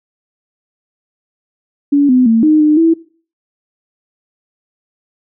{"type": "tone with pitch steps", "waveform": "sine", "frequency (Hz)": [285.2, 253.3, 226.1, 308, 303.1, 328.1], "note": ["C#4", "B3", "A3", "D#4", "D#4", "E4"], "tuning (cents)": [49, 44, 47, -17, -45, -8], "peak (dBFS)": -6, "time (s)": [1.92, 2.94], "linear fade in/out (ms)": 10, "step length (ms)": 170, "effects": ["noise-tail reverb RT60 0.4 s tail -19 dB re dry"]}